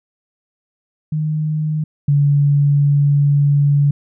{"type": "tone pair in turn", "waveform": "sine", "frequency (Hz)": [154, 143.36], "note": ["D#3", "D3"], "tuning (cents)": [-17, -41], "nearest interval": "minor second", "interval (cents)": 124, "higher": "first", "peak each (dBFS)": [-16, -10], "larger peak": "second", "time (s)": [[1.12, 1.84], [2.08, 3.91]], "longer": "second", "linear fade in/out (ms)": 5, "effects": []}